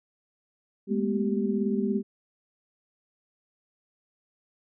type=tone cluster; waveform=sine; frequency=204 / 221.4 / 245.3 / 389.3 Hz; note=G#3 / A3 / B3 / G4; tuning=-31 / +11 / -12 / -12 cents; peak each=-27 / -31 / -31 / -30 dBFS; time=0.87-2.03 s; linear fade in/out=50 ms; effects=none